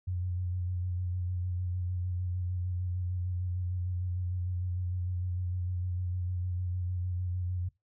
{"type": "tone with vibrato", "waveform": "sine", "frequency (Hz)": 90, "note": "F#2", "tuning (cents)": -47, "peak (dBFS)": -30, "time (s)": [0.07, 7.69], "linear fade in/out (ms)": 10, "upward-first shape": "square", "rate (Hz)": 6.6, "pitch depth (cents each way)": 24, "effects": ["noise-tail reverb RT60 0.2 s tail -21 dB re dry"]}